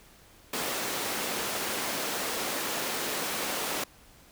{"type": "high-pass noise", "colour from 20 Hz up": "pink", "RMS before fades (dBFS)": -32, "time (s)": [0.53, 3.84], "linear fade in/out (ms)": 5, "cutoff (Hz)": 310, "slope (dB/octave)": 12, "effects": ["pink hiss -56 dBFS RMS until 4.31 s"]}